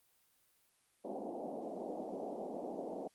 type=band-pass noise; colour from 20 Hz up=white; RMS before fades=-43 dBFS; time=1.04-3.08 s; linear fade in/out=10 ms; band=200 to 750 Hz; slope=48 dB/octave; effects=white hiss -73 dBFS RMS until 3.14 s + Opus 32 kbps